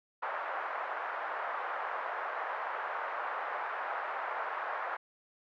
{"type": "band-pass noise", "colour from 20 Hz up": "white", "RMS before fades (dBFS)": -37, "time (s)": [0.22, 4.97], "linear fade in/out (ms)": 10, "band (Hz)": [590, 1500], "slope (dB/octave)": 24, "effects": []}